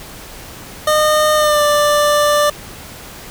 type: tone with pitch glide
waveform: 25% pulse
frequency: 611 to 590.2 Hz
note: D#5 to D5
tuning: -32 to +8 cents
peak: -7 dBFS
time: 0.87-2.5 s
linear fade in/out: 5 ms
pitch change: -60 cents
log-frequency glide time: 1.35-1.63 s
effects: pink hiss -34 dBFS RMS until 3.3 s